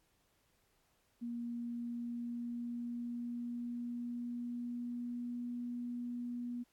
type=tone with pitch glide; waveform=sine; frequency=236.9 to 242 Hz; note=A#3 to B3; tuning=+28 to -35 cents; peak=-38 dBFS; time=1.21-6.64 s; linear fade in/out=20 ms; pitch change=+37 cents; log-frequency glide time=1.36-5.54 s; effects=pink hiss -75 dBFS RMS until 6.72 s + AAC 64 kbps